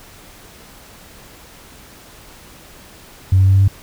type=tone with pitch steps; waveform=sine; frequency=94.4 / 95.28 / 96.16 / 97.05 / 97.96 Hz; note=F#2 / G2 / G2 / G2 / G2; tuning=+35 / -49 / -33 / -17 / -1 cents; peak=-7 dBFS; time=3.32-3.68 s; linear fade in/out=5 ms; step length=72 ms; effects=tanh soft clip ceiling -4 dBFS + pink hiss -42 dBFS RMS until 3.82 s